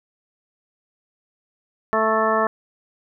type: harmonic tone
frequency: 220 Hz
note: A3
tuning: in tune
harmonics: 1 / 2 / 3 / 4 / 5 / 6 / 8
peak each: -28 / -24 / -22 / -27 / -22 / -25 / -27 dBFS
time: 1.93-2.47 s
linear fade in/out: 0 ms
effects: none